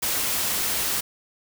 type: noise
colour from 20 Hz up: white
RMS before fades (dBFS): -25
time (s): 0.02-1.01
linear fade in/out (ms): 10
effects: none